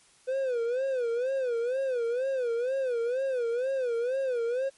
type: tone with vibrato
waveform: triangle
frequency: 500 Hz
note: B4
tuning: 21 cents sharp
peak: -24 dBFS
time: 0.27-4.7 s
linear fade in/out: 20 ms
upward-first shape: sine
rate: 2.1 Hz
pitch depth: 140 cents each way
effects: white hiss -60 dBFS RMS until 4.77 s + MP3 48 kbps